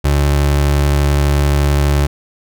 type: tone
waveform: 30% pulse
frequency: 71.7 Hz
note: D2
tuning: 41 cents flat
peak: -8 dBFS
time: 0.04-2.07 s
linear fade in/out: 10 ms
effects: none